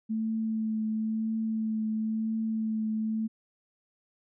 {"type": "tone with vibrato", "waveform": "sine", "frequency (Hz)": 220, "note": "A3", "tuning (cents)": 0, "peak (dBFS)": -27, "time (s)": [0.09, 3.28], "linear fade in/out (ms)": 20, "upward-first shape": "triangle", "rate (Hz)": 0.98, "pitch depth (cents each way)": 19, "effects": []}